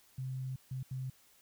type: tone bursts at uneven times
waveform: sine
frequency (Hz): 130.5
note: C3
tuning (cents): -4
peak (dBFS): -36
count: 3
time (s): 0.18-0.56 / 0.71-0.83 / 0.91-1.1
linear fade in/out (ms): 5
effects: white hiss -65 dBFS RMS until 1.41 s